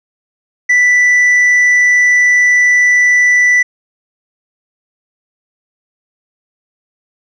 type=tone with tanh clipping; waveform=sine; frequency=1975.5 Hz; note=B6; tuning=in tune; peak=-7 dBFS; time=0.69-3.63 s; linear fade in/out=10 ms; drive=3 dB; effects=none